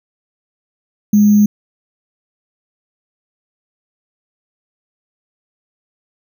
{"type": "tone with sample-and-hold", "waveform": "sine", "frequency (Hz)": 207.7, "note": "G#3", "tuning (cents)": 0, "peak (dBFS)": -6, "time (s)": [1.13, 1.46], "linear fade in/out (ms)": 5, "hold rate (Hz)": 6300, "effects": []}